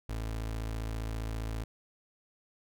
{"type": "tone", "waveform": "30% pulse", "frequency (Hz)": 55, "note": "A1", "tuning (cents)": 0, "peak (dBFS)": -31, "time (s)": [0.09, 1.64], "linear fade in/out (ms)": 5, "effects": []}